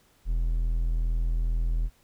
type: tone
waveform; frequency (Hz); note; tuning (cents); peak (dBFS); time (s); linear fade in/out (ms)
triangle; 41.2; E1; 0; -21; 0.25-1.9; 50
effects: pink hiss -63 dBFS RMS until 2.03 s